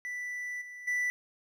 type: tone with level steps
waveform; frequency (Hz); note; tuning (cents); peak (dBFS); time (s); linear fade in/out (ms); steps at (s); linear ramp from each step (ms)
triangle; 1975.5; B6; 0; -33 / -41 / -26; 0.05-1.1; 0; 0.61 / 0.87; 10
effects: none